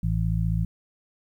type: harmonic tone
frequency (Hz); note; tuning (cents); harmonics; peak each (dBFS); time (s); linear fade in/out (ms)
55; A1; 0; 1 / 2 / 3; -26 / -26 / -26; 0.03-0.65; 5
effects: 10-bit